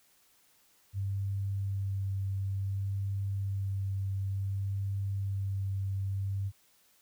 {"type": "tone with vibrato", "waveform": "sine", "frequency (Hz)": 98, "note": "G2", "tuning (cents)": 0, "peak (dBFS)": -30, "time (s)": [0.93, 6.52], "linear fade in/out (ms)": 50, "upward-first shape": "sine", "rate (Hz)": 0.56, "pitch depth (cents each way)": 12, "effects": ["white hiss -66 dBFS RMS until 7.01 s"]}